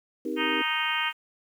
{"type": "chord", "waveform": "sine", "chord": "C minor seventh", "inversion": "none", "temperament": "just", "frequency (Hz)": [261.6, 314, 392.4, 470.9], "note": ["C4", "Eb4", "G4", "Bb4"], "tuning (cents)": [0, 16, 2, 18], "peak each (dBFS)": [-34, -31, -35, -35], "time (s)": [0.25, 0.62], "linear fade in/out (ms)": 5}
{"type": "harmonic tone", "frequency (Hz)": 311.1, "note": "D#4", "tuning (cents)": 0, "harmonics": [3, 4, 5, 6, 7, 8, 9, 10], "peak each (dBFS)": [-33, -33, -33, -33, -33, -33, -33, -33], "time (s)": [0.36, 1.13], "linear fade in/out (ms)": 50}
{"effects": ["9-bit"]}